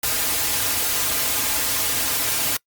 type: noise with comb filter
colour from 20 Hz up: white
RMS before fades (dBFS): -22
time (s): 0.03-2.57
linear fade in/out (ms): 5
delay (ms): 5.3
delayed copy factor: -0.95
effects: noise-tail reverb RT60 0.1 s tail -25 dB re dry + Opus 48 kbps